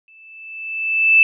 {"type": "tone with exponential growth", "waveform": "sine", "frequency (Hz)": 2637, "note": "E7", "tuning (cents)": 0, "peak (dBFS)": -6, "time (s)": [0.08, 1.23], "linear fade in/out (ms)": 1, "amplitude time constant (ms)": 250, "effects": []}